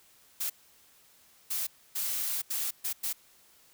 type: noise bursts at uneven times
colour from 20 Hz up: blue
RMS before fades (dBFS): -32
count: 6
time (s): 0.4-0.5 / 1.5-1.67 / 1.95-2.42 / 2.5-2.71 / 2.84-2.93 / 3.03-3.13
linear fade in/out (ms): 10
effects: white hiss -61 dBFS RMS until 3.73 s